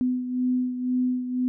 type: beating tone pair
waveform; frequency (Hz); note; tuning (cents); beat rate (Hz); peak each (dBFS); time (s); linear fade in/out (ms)
sine; 251.3 / 253.3; B3 / B3; +30 / +44; 2; -23 / -30; 0.01-1.48; 0
effects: none